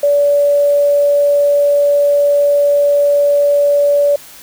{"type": "tone", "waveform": "sine", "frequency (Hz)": 575, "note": "D5", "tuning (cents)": -37, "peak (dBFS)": -8, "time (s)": [0.03, 4.16], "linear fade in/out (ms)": 5, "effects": ["white hiss -37 dBFS RMS until 4.42 s"]}